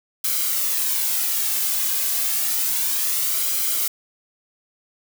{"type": "noise with flanger", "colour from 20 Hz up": "blue", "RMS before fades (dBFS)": -22, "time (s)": [0.24, 3.88], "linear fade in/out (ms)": 5, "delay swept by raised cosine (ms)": [1.1, 2.2], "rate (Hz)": 0.3, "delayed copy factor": -0.5, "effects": []}